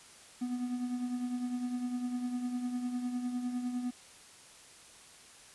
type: tone with tremolo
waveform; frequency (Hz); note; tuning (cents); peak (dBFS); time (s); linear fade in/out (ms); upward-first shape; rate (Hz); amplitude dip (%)
triangle; 246.9; B3; 0; -28; 0.41-3.91; 10; triangle; 9.9; 60
effects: white hiss -55 dBFS RMS until 5.54 s + resampled to 24000 Hz